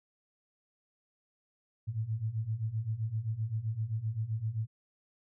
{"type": "beating tone pair", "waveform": "sine", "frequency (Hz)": [106.2, 113.9], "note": ["G#2", "A#2"], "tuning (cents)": [39, -40], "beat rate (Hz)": 7.7, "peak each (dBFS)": [-36, -33], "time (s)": [1.87, 4.67], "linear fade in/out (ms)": 20, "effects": []}